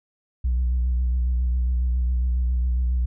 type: tone with vibrato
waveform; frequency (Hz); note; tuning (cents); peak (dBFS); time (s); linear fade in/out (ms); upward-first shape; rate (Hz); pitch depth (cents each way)
sine; 61.74; B1; 0; -17; 0.44-3.06; 10; sine; 7.3; 43
effects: tanh soft clip ceiling -17 dBFS